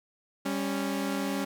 sawtooth tone pair together, 198.06 / 276.7 Hz, G3 / C#4, +18 / -3 cents, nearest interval tritone, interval 579 cents, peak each -28 / -27 dBFS, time 0.45-1.45 s, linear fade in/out 10 ms, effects none

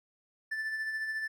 triangle tone with tremolo, 1760 Hz, A6, in tune, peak -29 dBFS, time 0.51-1.28 s, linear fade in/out 10 ms, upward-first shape sine, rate 14 Hz, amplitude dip 40%, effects none

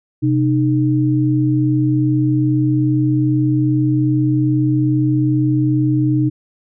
sine tone pair together, 128.56 / 306.1 Hz, C3 / D#4, -30 / -28 cents, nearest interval octave + minor third, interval 1502 cents, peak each -15 dBFS, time 0.22-6.3 s, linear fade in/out 20 ms, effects none

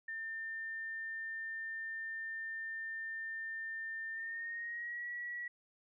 sine tone with pitch glide, 1800 to 1929.2 Hz, A6 to B6, +39 to -41 cents, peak -39 dBFS, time 0.08-5.48 s, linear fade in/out 5 ms, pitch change +120 cents, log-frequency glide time 4.13-5.08 s, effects none

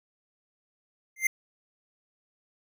square tone with exponential growth, 2092 Hz, C7, 1 cent flat, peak -18 dBFS, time 1.16-1.27 s, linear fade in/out 5 ms, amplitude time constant 23 ms, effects none

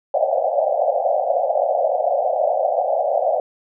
pink band-pass noise, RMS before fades -19 dBFS, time 0.14-3.4 s, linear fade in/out 2 ms, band 530 to 770 Hz, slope 96 dB/octave, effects none

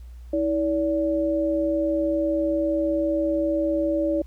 sine tone pair together, 322.7 / 575 Hz, E4 / D5, -37 / -37 cents, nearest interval minor seventh, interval 1000 cents, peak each -23 / -23 dBFS, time 0.33-4.22 s, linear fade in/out 5 ms, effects added 60 Hz sine -38 dBFS peak until 4.26 s + pink hiss -62 dBFS RMS until 4.26 s

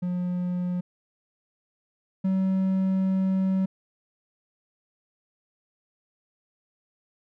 triangle tone pair in turn, 178.9 / 189.92 Hz, F3 / F#3, +42 / +45 cents, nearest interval minor second, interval 103 cents, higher second, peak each -23 / -19 dBFS, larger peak second, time 0.02-0.81 / 2.24-3.66 s, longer second, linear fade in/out 10 ms, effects none

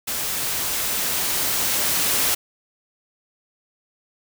white noise with level ramp, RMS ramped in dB -26 to -20 dBFS, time 0.07-2.35 s, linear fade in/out 10 ms, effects none

